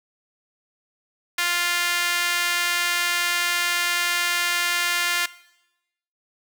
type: tone with high-pass filter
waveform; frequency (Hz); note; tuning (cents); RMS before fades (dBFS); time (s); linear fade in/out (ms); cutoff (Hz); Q
sawtooth; 349.2; F4; 0; -23; 1.38-5.26; 5; 1800; 1.4
effects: noise-tail reverb RT60 0.9 s tail -19 dB re dry